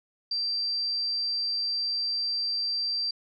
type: tone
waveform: sine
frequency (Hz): 4699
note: D8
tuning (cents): 0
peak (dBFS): -26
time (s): 0.31-3.11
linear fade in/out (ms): 5
effects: none